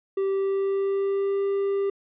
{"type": "tone with pitch glide", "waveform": "triangle", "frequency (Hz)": [389.4, 396.2], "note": ["G4", "G4"], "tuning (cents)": [-12, 18], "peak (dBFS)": -20, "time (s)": [0.17, 1.9], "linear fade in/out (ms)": 5, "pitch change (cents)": 30, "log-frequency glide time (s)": [0.3, 1.42], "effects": ["resampled to 8000 Hz"]}